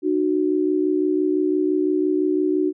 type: tone pair together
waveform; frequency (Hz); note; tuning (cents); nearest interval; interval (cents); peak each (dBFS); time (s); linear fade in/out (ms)
sine; 304.1 / 370; D#4 / F#4; -40 / 0; minor third; 340; -20; 0.02-2.73; 50
effects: none